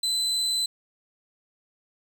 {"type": "tone", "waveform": "35% pulse", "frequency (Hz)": 4029, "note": "B7", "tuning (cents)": 34, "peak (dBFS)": -22, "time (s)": [0.03, 0.66], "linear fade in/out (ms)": 5, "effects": []}